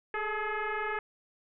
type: tone with frequency modulation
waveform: sine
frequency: 413.4 Hz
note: G#4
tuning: 8 cents flat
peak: -30 dBFS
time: 0.14-0.99 s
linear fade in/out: 2 ms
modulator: 426 Hz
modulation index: 4.2
effects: none